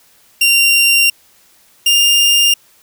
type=tone pair in turn; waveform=sawtooth; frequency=2769 / 2804 Hz; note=F7 / F7; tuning=-15 / +6 cents; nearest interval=unison; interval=21 cents; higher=second; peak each=-5 dBFS; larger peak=neither; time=0.41-1.1 / 1.86-2.54 s; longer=first; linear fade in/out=5 ms; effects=white hiss -50 dBFS RMS until 2.82 s